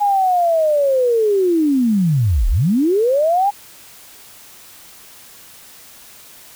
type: linear two-way sweep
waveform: sine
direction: down then up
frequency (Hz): 830.6 to 32.44 to 830.6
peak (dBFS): -12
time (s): 0-3.51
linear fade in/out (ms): 20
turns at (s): 2.49
effects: white hiss -42 dBFS RMS until 6.55 s